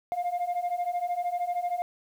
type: beating tone pair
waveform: sine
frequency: 698.5 / 711.5 Hz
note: F5 / F5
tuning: 0 / +32 cents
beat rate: 13 Hz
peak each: -29 / -27 dBFS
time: 0.12-1.82 s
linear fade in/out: 0 ms
effects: tanh soft clip ceiling -24 dBFS + 9-bit